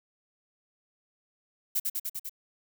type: noise with echo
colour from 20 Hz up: violet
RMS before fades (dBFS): -27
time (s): 1.75-1.8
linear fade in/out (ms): 10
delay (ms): 99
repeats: 5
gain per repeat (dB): -2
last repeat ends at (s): 2.295
effects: none